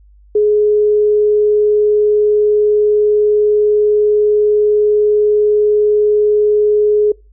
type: tone with vibrato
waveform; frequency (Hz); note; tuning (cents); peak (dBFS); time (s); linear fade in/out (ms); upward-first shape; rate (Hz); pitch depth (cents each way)
sine; 420; G#4; +19; -8; 0.35-7.12; 5; sine; 20; 10
effects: noise-tail reverb RT60 0.3 s tail -26 dB re dry + added 50 Hz sine -42 dBFS peak until 7.32 s